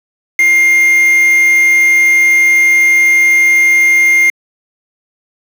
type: tone with quantisation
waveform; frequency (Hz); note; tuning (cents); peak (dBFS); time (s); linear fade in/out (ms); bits
triangle; 2116; C7; +19; -4; 0.39-4.3; 2; 4
effects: high-pass 400 Hz 12 dB/octave